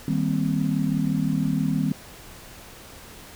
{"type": "chord", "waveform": "sine", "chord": "C minor seventh", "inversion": "first", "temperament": "just", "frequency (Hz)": [156.98, 196.22, 235.5, 261.6], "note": ["Eb3", "G3", "Bb3", "C4"], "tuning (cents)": [16, 2, 18, 0], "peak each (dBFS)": [-25, -26, -29, -26], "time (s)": [0.08, 1.92], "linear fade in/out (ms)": 2, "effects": ["pink hiss -44 dBFS RMS until 3.35 s"]}